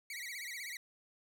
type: tone with vibrato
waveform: sawtooth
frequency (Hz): 2093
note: C7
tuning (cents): 0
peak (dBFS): -38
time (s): 0.1-0.77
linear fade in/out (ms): 2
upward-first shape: sine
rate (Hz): 16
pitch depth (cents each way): 170
effects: none